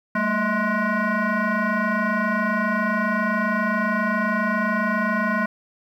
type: tone with frequency modulation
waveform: sine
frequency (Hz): 622.3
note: D#5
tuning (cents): 0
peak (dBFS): -18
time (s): 0.15-5.46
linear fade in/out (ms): 5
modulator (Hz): 424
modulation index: 2.8
effects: tanh soft clip ceiling -15 dBFS + 9-bit